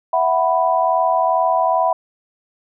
sine chord, E suspended second, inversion none, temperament just, 659.3 / 741.7 / 988.9 Hz, E5 / F#5 / B5, 0 / +4 / +2 cents, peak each -18 dBFS, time 0.13-1.93 s, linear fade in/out 5 ms, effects none

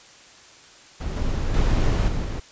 brown noise with level steps, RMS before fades -27 / -24 / -19 / -25 / -27 dBFS, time 1-2.4 s, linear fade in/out 10 ms, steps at 1.16 / 1.54 / 2.08 / 2.24 s, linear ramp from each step 2 ms, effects white hiss -48 dBFS RMS until 2.51 s + resampled to 16000 Hz

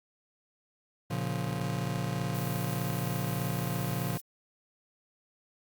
40% pulse chord, Bb minor, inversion none, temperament just, 116.54 / 139.85 / 174.81 Hz, Bb2 / Db3 / F3, 0 / +16 / +2 cents, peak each -34 dBFS, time 1.1-4.18 s, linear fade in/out 10 ms
violet noise, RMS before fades -42 dBFS, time 2.34-4.21 s, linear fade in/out 10 ms
effects Opus 48 kbps

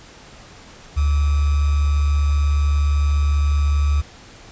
sine tone with sample-and-hold, 72.6 Hz, D2, 19 cents flat, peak -14 dBFS, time 0.96-4.02 s, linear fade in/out 20 ms, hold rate 1225 Hz, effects pink hiss -43 dBFS RMS until 4.51 s + resampled to 16000 Hz

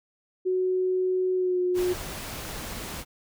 sine tone with pitch glide, 370 to 361.1 Hz, F#4 to F#4, 0 to -42 cents, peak -22 dBFS, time 0.45-1.94 s, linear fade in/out 20 ms, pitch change -42 cents, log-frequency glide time 1.35-1.6 s
pink noise, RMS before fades -36 dBFS, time 1.74-3.05 s, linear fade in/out 50 ms
effects none

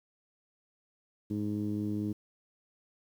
15% pulse tone with low-pass filter, 104.4 Hz, G#2, 10 cents sharp, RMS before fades -33 dBFS, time 1.3-2.13 s, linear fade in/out 10 ms, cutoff 290 Hz, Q 2.5, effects 10-bit

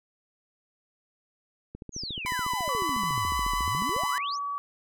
click train, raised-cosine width 3 ms, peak -26 dBFS, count 33, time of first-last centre 1.75-4.036 s, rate 14 Hz
sine exponential two-way sweep, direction down then up, 6820 to 36.71 to 6820 Hz, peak -33 dBFS, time 1.92-4.39 s, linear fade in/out 50 ms, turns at 3.54 s
sawtooth tone with vibrato, 1000 Hz, B5, 21 cents sharp, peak -25 dBFS, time 2.26-4.18 s, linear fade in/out 0 ms, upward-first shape sine, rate 10 Hz, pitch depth 12 cents each way
sine tone, 1139 Hz, C#6, 47 cents sharp, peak -29 dBFS, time 2.69-4.58 s, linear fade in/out 0 ms
effects none

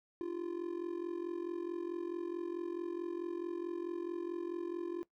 triangle tone with amplitude modulation, 345.4 Hz, F4, 19 cents flat, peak -31 dBFS, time 0.21-5.03 s, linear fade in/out 0 ms, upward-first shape sine, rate 44.6 Hz, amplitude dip 80%, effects noise-tail reverb RT60 0.1 s tail -18 dB re dry

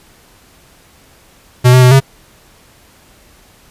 square tone with pitch steps, 124.7 / 127.5 / 125.8 / 134.9 Hz, B2 / C3 / B2 / C#3, +17 / -44 / +32 / -47 cents, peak -4 dBFS, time 1.64-2.004 s, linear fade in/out 20 ms, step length 91 ms, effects pink hiss -46 dBFS RMS until 3.7 s + resampled to 32000 Hz

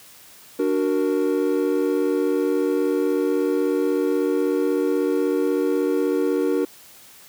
triangle chord, D augmented, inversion none, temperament equal, 293.7 / 370 / 466.2 Hz, D4 / F#4 / A#4, 0 / 0 / 0 cents, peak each -21 dBFS, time 0.59-6.65 s, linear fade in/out 5 ms, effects white hiss -47 dBFS RMS until 7.28 s + high-pass 60 Hz 12 dB/octave

